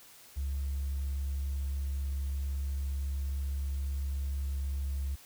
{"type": "tone", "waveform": "triangle", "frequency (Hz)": 68.9, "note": "C#2", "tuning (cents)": -10, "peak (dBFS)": -27, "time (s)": [0.36, 5.16], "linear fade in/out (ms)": 20, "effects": ["tanh soft clip ceiling -28 dBFS", "white hiss -55 dBFS RMS until 5.25 s"]}